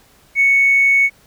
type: tone with tanh clipping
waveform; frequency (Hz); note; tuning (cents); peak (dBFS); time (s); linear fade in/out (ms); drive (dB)
triangle; 2217; C#7; 0; -9; 0.35-1.1; 50; 1
effects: pink hiss -51 dBFS RMS until 1.26 s